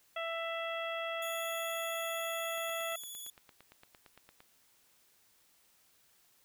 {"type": "harmonic tone", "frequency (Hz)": 663, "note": "E5", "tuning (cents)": 10, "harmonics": [1, 2, 3, 4, 5], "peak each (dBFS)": [-38, -41, -43, -44, -45], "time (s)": [0.16, 2.96], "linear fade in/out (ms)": 5}
{"type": "tone with vibrato", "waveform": "5% pulse", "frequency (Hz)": 3405, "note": "G#7", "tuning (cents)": 42, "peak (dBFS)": -36, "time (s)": [1.22, 3.3], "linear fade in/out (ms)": 2, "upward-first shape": "triangle", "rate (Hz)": 16, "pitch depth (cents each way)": 24}
{"type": "click train", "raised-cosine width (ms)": 0.3, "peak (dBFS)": -38, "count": 17, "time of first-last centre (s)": [2.58, 4.404], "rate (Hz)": 8.77}
{"effects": ["white hiss -68 dBFS RMS until 6.44 s"]}